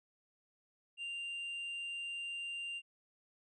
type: tone with tanh clipping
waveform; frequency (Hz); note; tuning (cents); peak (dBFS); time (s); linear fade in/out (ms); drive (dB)
sine; 2786; F7; -5; -40; 0.97-2.82; 50; 3
effects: resampled to 22050 Hz